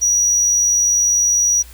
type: tone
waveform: triangle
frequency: 5800 Hz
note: F#8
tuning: 35 cents flat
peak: -11 dBFS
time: 0.01-1.63 s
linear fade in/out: 20 ms
effects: added 60 Hz sine -38 dBFS peak until 1.73 s + white hiss -44 dBFS RMS until 1.73 s